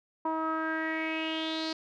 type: tone with low-pass filter sweep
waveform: sawtooth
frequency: 319.1 Hz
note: D#4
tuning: 44 cents sharp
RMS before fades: -32 dBFS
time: 0.25-1.73 s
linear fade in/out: 5 ms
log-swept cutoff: 1000 to 4600 Hz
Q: 6.1
effects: none